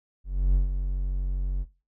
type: tone with ADSR envelope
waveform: triangle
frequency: 46.25 Hz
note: F#1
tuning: in tune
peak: -14 dBFS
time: 0.24-1.66 s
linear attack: 310 ms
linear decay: 130 ms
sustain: -8 dB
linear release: 46 ms
effects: noise-tail reverb RT60 0.3 s tail -19 dB re dry